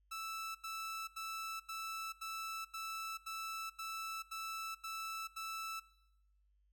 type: tone bursts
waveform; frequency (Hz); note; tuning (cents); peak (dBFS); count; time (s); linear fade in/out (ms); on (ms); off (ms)
sawtooth; 1318.5; E6; 0; -38; 11; 0.11-5.8; 10; 440; 85
effects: noise-tail reverb RT60 0.9 s tail -20 dB re dry + added 50 Hz sine -70 dBFS peak until 6.72 s